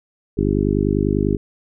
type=harmonic tone; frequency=50.1 Hz; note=G1; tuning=38 cents sharp; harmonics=1 / 2 / 3 / 4 / 5 / 6 / 7 / 8; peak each=-24 / -24 / -24 / -24 / -24 / -24 / -24 / -24 dBFS; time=0.37-1.37 s; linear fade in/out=10 ms; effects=none